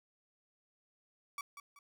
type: tone with echo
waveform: 30% pulse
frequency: 1144 Hz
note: D6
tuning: 46 cents flat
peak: -36 dBFS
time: 1.38-1.41 s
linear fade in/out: 2 ms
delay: 190 ms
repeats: 2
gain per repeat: -9 dB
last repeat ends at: 1.79 s
effects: none